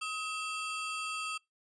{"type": "ring-modulated tone", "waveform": "35% pulse", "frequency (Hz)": 1975, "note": "B6", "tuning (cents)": 0, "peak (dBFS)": -30, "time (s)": [0.01, 1.38], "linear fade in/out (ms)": 10, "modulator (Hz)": 707, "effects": ["noise-tail reverb RT60 0.2 s tail -26 dB re dry", "resampled to 22050 Hz"]}